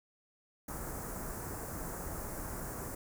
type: band-stop noise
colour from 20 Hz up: pink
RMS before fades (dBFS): -41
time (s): 0.68-2.95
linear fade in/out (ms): 5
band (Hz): 1600 to 6900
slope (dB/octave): 24
effects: none